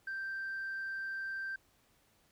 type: tone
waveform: sine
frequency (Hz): 1568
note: G6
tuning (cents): 0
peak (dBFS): -35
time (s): 0.07-1.56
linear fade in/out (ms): 5
effects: tanh soft clip ceiling -34 dBFS + pink hiss -70 dBFS RMS until 2.31 s